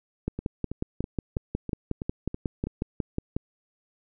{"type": "two click trains", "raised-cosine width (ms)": 3, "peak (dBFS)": [-19, -14], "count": [8, 18], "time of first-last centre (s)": [[0.39, 2.67], [0.28, 3.365]], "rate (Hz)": [3.07, 5.51], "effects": []}